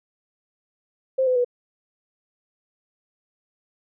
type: tone with pitch steps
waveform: sine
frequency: 525 / 507.1 / 489.8 Hz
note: C5 / B4 / B4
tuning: +6 / +46 / -14 cents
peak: -17 dBFS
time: 1.18-1.447 s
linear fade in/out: 10 ms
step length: 89 ms
effects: none